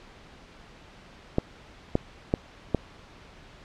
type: clicks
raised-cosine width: 2 ms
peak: -8 dBFS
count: 4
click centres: 1.384 / 1.954 / 2.339 / 2.747 s
effects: pink hiss -50 dBFS RMS until 3.64 s + low-pass 4000 Hz 12 dB/octave